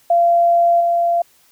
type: tone with level steps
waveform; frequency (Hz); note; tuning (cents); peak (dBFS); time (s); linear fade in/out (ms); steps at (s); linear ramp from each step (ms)
sine; 687; F5; -29; -10 / -13; 0.1-1.22; 5; 0.8; 10
effects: white hiss -54 dBFS RMS until 1.51 s